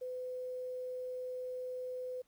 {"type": "tone with quantisation", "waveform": "sine", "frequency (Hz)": 505, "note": "B4", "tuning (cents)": 39, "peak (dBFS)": -38, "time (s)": [0.01, 2.22], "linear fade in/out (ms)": 10, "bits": 11, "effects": ["pink hiss -75 dBFS RMS until 2.27 s"]}